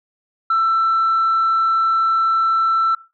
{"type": "tone", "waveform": "sine", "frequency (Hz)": 1334, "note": "E6", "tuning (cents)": 20, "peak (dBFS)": -12, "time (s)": [0.5, 2.95], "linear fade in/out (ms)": 5, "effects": ["noise-tail reverb RT60 0.3 s tail -20 dB re dry", "tanh soft clip ceiling -11 dBFS"]}